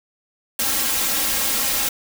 white noise with comb filter, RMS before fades -21 dBFS, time 0.59-1.89 s, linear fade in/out 5 ms, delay 3.7 ms, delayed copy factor +0.85, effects none

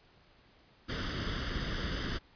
pink noise with comb filter, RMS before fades -35 dBFS, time 0.88-2.19 s, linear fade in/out 20 ms, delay 0.61 ms, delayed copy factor +0.7, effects pink hiss -63 dBFS RMS until 2.35 s + resampled to 11025 Hz

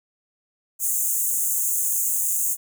pink high-pass noise, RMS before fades -23 dBFS, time 0.79-2.57 s, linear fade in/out 50 ms, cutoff 6500 Hz, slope 96 dB/octave, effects none

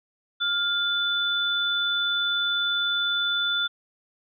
sine tone pair together, 1406 / 3500 Hz, F6 / A7, +11 / -10 cents, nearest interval octave + major third, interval 1579 cents, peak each -26 / -24 dBFS, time 0.4-3.68 s, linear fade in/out 20 ms, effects none

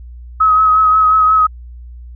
sine tone with vibrato, 1275 Hz, D#6, 42 cents sharp, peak -7 dBFS, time 0.4-1.47 s, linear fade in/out 10 ms, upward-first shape triangle, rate 5.6 Hz, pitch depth 29 cents each way, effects added 60 Hz sine -30 dBFS peak until 2.15 s

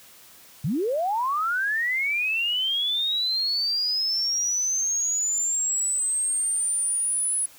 sine linear sweep, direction up, 116.54 to 10260 Hz, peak -22 dBFS, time 0.64-7.46 s, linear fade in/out 5 ms, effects white hiss -50 dBFS RMS until 7.58 s + high-pass 60 Hz 12 dB/octave

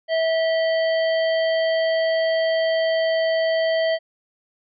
harmonic tone with a mistuned harmonic, 650 Hz, E5, 24 cents flat, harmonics 1 / 3 / 5 / 7, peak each -18 / -28 / -32 / -35 dBFS, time 0.08-3.99 s, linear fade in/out 50 ms, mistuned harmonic 5, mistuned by -54 cents, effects none

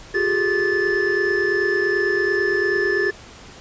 triangle tone cluster, 358.7 / 401.4 / 430.4 / 1744 Hz, F4 / G4 / A4 / A6, +46 / +41 / -38 / -16 cents, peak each -22 / -20 / -27 / -19 dBFS, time 0.14-3.11 s, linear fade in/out 10 ms, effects pink hiss -42 dBFS RMS until 3.6 s + resampled to 16000 Hz

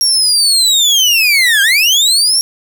30% pulse linear two-way sweep, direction down then up, 5620 to 1568 to 5620 Hz, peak -5 dBFS, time 0.01-2.41 s, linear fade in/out 0 ms, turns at 1.62 s, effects none

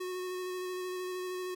square tone with vibrato, 366.2 Hz, F#4, 18 cents flat, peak -36 dBFS, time 0-1.55 s, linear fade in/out 10 ms, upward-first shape square, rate 13 Hz, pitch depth 11 cents each way, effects none

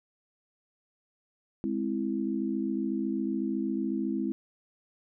sine chord, Ab augmented, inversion none, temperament equal, 207.7 / 261.6 / 329.6 Hz, Ab3 / C4 / E4, 0 / 0 / 0 cents, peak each -32 dBFS, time 1.64-4.32 s, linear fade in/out 0 ms, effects none

